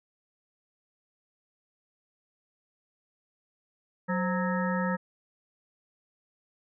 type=harmonic tone with a mistuned harmonic; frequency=185 Hz; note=F#3; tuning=in tune; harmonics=1 / 3 / 5 / 7 / 9 / 10; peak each=-28 / -33 / -35 / -36 / -38 / -38 dBFS; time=4.08-4.97 s; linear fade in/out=20 ms; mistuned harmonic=3; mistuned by=-98 cents; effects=none